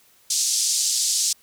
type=band-pass noise; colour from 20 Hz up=pink; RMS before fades=-22 dBFS; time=0.3-1.33 s; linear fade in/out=5 ms; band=4900 to 8700 Hz; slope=24 dB/octave; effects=white hiss -57 dBFS RMS until 1.42 s